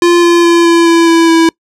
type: tone with pitch steps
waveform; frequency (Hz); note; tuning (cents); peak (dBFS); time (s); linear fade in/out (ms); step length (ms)
square; 346.5 / 343.5 / 340.5 / 337.6 / 334.7 / 331.8 / 328.9; F4 / F4 / F4 / E4 / E4 / E4 / E4; -14 / -29 / -44 / +41 / +26 / +11 / -4; -5; 0.02-1.49; 2; 210
effects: noise-tail reverb RT60 0.1 s tail -26 dB re dry + low-pass 8000 Hz 12 dB/octave